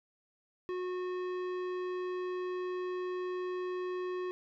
sine tone with tanh clipping, 364.3 Hz, F#4, 27 cents flat, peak -36 dBFS, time 0.69-4.31 s, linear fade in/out 0 ms, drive 15 dB, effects none

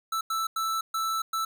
square tone bursts at uneven times, 1321 Hz, E6, 3 cents sharp, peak -27 dBFS, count 5, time 0.12-0.21 / 0.3-0.47 / 0.56-0.81 / 0.94-1.22 / 1.33-1.45 s, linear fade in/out 5 ms, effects none

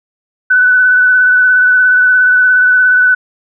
sine tone with vibrato, 1496 Hz, F#6, 19 cents sharp, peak -5 dBFS, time 0.5-3.15 s, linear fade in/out 10 ms, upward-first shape sine, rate 17 Hz, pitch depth 21 cents each way, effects none

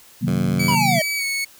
sine chord, C half-diminished seventh, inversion none, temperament equal, 130.81 / 155.56 / 185 / 233.1 Hz, C3 / Eb3 / Gb3 / Bb3, 0 / 0 / 0 / 0 cents, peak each -24 dBFS, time 0.21-1 s, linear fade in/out 20 ms
10% pulse tone, 92.5 Hz, F#2, in tune, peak -18 dBFS, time 0.27-0.75 s, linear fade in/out 5 ms
sawtooth tone with pitch glide, 2285 to 2210 Hz, D7 to C#7, -48 to -6 cents, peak -18 dBFS, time 0.59-1.45 s, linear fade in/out 10 ms, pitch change -58 cents, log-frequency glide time 1.16-1.24 s
square linear sweep, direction down, 1007 to 612 Hz, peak -19 dBFS, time 0.68-1.02 s, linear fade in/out 5 ms
effects white hiss -48 dBFS RMS until 1.59 s

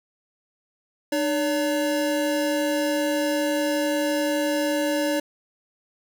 square tone pair together, 301.9 / 570 Hz, D4 / C#5, +48 / +48 cents, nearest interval major seventh, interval 1100 cents, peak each -25 dBFS, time 1.12-5.2 s, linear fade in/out 5 ms, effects none

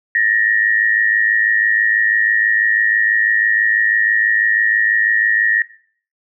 sine tone pair together, 1778 / 1884.1 Hz, A6 / A#6, +18 / +18 cents, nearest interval minor second, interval 100 cents, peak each -17 / -14 dBFS, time 0.15-5.62 s, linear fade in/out 2 ms, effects noise-tail reverb RT60 0.5 s tail -18 dB re dry

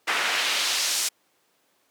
pink noise with band-pass filter sweep, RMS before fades -25 dBFS, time 0.07-1.09 s, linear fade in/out 10 ms, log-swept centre 1700 to 7200 Hz, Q 1, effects pink hiss -66 dBFS RMS until 1.9 s + high-pass 300 Hz 12 dB/octave

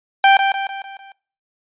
sawtooth tone with echo, 784 Hz, G5, in tune, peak -4 dBFS, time 0.24-0.37 s, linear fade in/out 2 ms, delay 150 ms, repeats 5, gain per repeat -6 dB, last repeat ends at 1.12 s, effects noise-tail reverb RT60 0.4 s tail -22 dB re dry + resampled to 8000 Hz

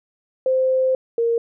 sine tone pair in turn, 520 / 464.7 Hz, C5 / A#4, -11 / -5 cents, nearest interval major second, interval 194 cents, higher first, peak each -15 / -16 dBFS, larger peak first, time 0.46-0.95 / 1.18-1.38 s, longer first, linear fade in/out 2 ms, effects none

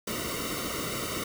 pink noise with comb filter, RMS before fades -33 dBFS, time 0.07-1.24 s, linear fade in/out 5 ms, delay 1.2 ms, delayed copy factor -0.9, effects none

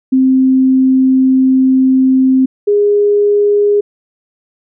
sine tone pair in turn, 261.6 / 411.2 Hz, C4 / G#4, 0 / -17 cents, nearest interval minor sixth, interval 783 cents, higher second, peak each -6 / -7 dBFS, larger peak first, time 0.12-2.46 / 2.67-3.81 s, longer first, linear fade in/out 10 ms, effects none

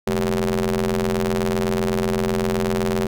sawtooth ring-modulated tone, 87.9 Hz, F2, 12 cents sharp, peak -12 dBFS, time 0.07-3.07 s, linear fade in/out 5 ms, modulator 298 Hz, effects none

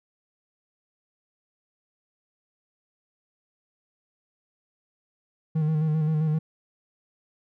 triangle tone with vibrato, 155.56 Hz, D#3, in tune, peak -19 dBFS, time 5.55-6.39 s, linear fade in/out 10 ms, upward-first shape square, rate 7.6 Hz, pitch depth 33 cents each way, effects none

